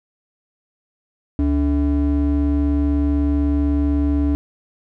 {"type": "ring-modulated tone", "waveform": "triangle", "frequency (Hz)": 180, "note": "F#3", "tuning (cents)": -47, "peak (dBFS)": -10, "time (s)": [1.39, 4.35], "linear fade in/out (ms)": 0, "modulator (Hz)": 108, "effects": []}